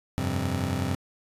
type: chord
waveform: 25% pulse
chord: F suspended second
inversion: none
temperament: just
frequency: 87.31 / 98.22 / 130.96 Hz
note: F2 / G2 / C3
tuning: 0 / +4 / +2 cents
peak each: -27 dBFS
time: 0.18-0.95 s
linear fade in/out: 0 ms
effects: resampled to 32000 Hz